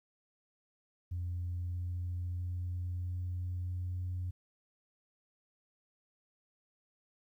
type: tone with pitch steps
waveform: sine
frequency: 88.1 / 88.61 / 89.12 / 89.64 / 90.16 Hz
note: F2 / F2 / F2 / F2 / F#2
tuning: +16 / +26 / +36 / +46 / -44 cents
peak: -33 dBFS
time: 1.11-4.31 s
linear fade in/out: 10 ms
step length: 640 ms
effects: tanh soft clip ceiling -31 dBFS + 12-bit